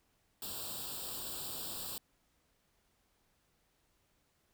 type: noise with comb filter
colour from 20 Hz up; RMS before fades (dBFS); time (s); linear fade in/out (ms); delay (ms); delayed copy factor
white; -42; 0.42-1.98; 2; 0.24; +0.95
effects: pink hiss -75 dBFS RMS until 4.53 s

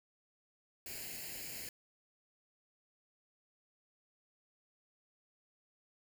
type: noise with comb filter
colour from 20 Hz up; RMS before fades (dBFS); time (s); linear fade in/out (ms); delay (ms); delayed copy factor
white; -45; 0.86-1.69; 2; 0.42; +0.8
effects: none

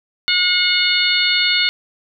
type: harmonic tone with a mistuned harmonic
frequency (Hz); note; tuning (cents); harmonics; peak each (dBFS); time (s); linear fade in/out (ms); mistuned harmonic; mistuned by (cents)
722; F#5; -43; 2 / 3 / 4 / 5 / 6; -23 / -19 / -20 / -20 / -19; 0.28-1.69; 0; 4; +15
effects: none

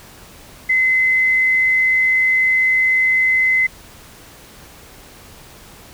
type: tone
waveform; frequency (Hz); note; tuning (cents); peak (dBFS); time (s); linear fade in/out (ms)
sine; 2046; C7; -39; -12; 0.69-3.67; 10
effects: pink hiss -42 dBFS RMS until 5.93 s

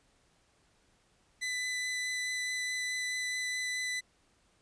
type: tone with vibrato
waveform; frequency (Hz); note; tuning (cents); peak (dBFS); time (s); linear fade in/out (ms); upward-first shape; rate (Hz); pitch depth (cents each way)
sawtooth; 2000; B6; +21; -29; 1.41-4.01; 20; triangle; 4.7; 8
effects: pink hiss -69 dBFS RMS until 4.61 s + resampled to 22050 Hz

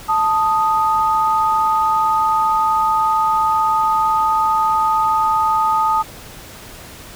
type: tone pair together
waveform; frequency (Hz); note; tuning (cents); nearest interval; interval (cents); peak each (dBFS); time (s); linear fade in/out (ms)
sine; 880 / 1244.5; A5 / D#6; 0 / 0; tritone; 600; -16; 0.08-6.03; 20
effects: pink hiss -37 dBFS RMS until 7.15 s

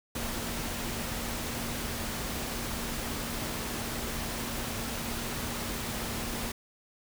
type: tone in noise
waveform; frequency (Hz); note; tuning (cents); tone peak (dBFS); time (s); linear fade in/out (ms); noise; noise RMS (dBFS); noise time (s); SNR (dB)
sine; 233.1; A#3; 0; -41; 0.15-6.52; 5; pink; -35; 0.15-6.52; -9
effects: none

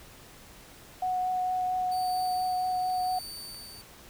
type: tone with vibrato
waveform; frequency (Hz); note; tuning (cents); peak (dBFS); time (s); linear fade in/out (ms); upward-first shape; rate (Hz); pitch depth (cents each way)
sine; 736; F#5; -9; -26; 1.02-3.19; 5; triangle; 4.4; 10
type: click train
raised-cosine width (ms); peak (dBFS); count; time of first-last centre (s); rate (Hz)
0.2; -35; 4; 1.61-3.545; 1.55
type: tone with tremolo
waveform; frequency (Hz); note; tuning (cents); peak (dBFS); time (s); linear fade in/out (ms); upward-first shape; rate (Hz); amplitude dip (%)
sawtooth; 4575; D8; -46; -36; 1.91-3.82; 10; sine; 0.91; 55
effects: pink hiss -51 dBFS RMS until 4.09 s

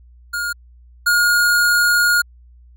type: tone pair in turn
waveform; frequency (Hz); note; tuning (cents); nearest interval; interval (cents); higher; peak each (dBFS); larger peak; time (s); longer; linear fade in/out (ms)
square; 1425 / 1430.4; F6 / F6; +34 / +41; unison; 7; second; -21 / -13; second; 0.33-0.53 / 1.06-2.22; second; 10
effects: added 60 Hz sine -43 dBFS peak until 2.76 s

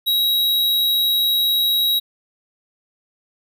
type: tone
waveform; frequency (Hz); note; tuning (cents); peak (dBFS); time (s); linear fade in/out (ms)
square; 3841; B7; -49; -16; 0.06-2; 20
effects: none

